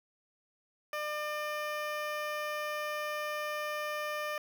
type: tone with notch filter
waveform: 15% pulse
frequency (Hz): 600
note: D5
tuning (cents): +37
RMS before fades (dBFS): -36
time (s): 0.93-4.38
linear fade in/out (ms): 2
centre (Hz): 8400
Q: 0.79
effects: none